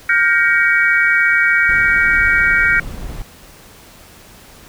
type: chord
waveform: sine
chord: G half-diminished seventh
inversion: third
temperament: just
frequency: 1411.2 / 1568 / 1881.6 / 2258 Hz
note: F6 / G6 / Bb6 / Db7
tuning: +18 / 0 / +16 / +31 cents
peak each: -16 dBFS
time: 0.09-2.8 s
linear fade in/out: 5 ms
type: noise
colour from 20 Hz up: brown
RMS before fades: -27 dBFS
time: 1.69-3.22 s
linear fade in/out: 2 ms
effects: pink hiss -42 dBFS RMS until 4.68 s